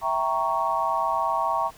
sine chord, E diminished seventh, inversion none, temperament equal, 659.3 / 784 / 932.3 / 1108.7 Hz, E5 / G5 / Bb5 / Db6, 0 / 0 / 0 / 0 cents, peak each -29 / -29 / -26 / -26 dBFS, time 0.01-1.71 s, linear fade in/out 50 ms, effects pink hiss -50 dBFS RMS until 1.77 s

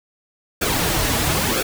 pink noise with flanger, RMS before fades -20 dBFS, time 0.61-1.63 s, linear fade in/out 10 ms, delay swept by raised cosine 0.99 to 5.79 ms, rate 1 Hz, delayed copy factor -0.65, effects none

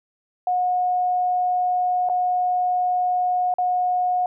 sine tone with dropouts, 725 Hz, F#5, 35 cents flat, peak -18 dBFS, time 0.47-4.26 s, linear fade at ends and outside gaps 2 ms, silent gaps 2.089-2.097 / 3.54-3.584 s, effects none

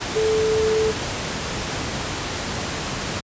sine tone in noise, 437.1 Hz, A4, 11 cents flat, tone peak -17 dBFS, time 0.15-0.92 s, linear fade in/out 20 ms, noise pink, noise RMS -26 dBFS, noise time 0-3.21 s, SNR +6 dB, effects high-pass 60 Hz 12 dB/octave + resampled to 16000 Hz

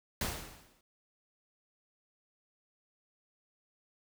pink noise with exponential decay, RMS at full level -32 dBFS, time 0.21-0.81 s, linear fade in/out 2 ms, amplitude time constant 130 ms, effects none

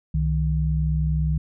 sine tone pair together, 65.41 / 155.57 Hz, C2 / D#3, 0 / 0 cents, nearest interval octave + minor third, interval 1500 cents, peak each -22 dBFS, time 0.14-1.38 s, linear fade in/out 5 ms, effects none

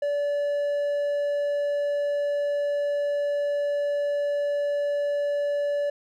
triangle tone, 577 Hz, D5, 31 cents flat, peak -21 dBFS, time 0.02-5.9 s, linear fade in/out 5 ms, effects none

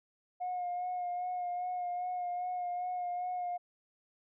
sine tone with vibrato, 718 Hz, F5, 48 cents sharp, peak -32 dBFS, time 0.4-3.58 s, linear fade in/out 20 ms, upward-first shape sine, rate 2.5 Hz, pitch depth 23 cents each way, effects tanh soft clip ceiling -30 dBFS

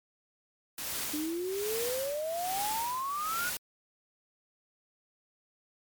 white noise with tremolo, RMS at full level -35 dBFS, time 0.78-3.57 s, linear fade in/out 2 ms, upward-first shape sine, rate 1.2 Hz, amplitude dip 75%
sine exponential sweep, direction up, 293.7 to 1480 Hz, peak -31 dBFS, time 1.13-3.5 s, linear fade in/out 10 ms
effects MP3 96 kbps

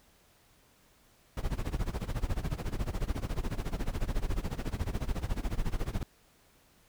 brown noise with tremolo, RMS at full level -29 dBFS, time 1.37-6.03 s, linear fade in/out 2 ms, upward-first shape sine, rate 14 Hz, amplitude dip 90%, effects pink hiss -64 dBFS RMS until 6.88 s

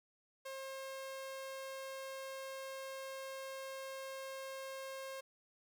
sawtooth tone, 535 Hz, C5, 38 cents sharp, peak -40 dBFS, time 0.45-5.21 s, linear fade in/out 10 ms, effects none

